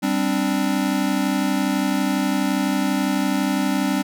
square chord, G suspended fourth, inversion none, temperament equal, 196 / 261.6 / 293.7 Hz, G3 / C4 / D4, 0 / 0 / 0 cents, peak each -24 dBFS, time 0.02-4.03 s, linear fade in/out 20 ms, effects none

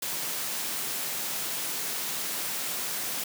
white high-pass noise, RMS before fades -32 dBFS, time 0.02-3.24 s, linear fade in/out 5 ms, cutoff 120 Hz, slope 48 dB/octave, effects none

